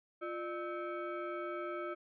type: tone with frequency modulation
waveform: sine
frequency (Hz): 349.2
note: F4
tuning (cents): 0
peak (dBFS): -37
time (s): 0.21-1.95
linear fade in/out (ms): 20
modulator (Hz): 951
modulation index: 1.3
effects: none